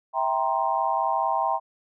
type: chord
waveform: sine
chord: C dominant seventh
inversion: first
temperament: just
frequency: 654.1 / 784.9 / 941.9 / 1046.5 Hz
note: E5 / G5 / Bb5 / C6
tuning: -14 / +2 / +18 / 0 cents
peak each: -29 / -26 / -26 / -28 dBFS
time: 0.13-1.6 s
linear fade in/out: 50 ms
effects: none